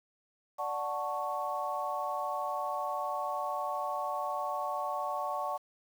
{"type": "chord", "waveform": "sine", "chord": "D major seventh", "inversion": "none", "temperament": "equal", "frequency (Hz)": [587.3, 740, 880, 1108.7], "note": ["D5", "F#5", "A5", "C#6"], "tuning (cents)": [0, 0, 0, 0], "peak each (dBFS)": [-38, -37, -38, -36], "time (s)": [0.58, 5.58], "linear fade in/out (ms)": 20, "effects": ["9-bit"]}